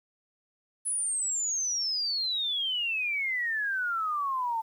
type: exponential sweep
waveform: sine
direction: down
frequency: 10250 to 881 Hz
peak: -27 dBFS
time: 0.85-4.62 s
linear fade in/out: 20 ms
effects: 10-bit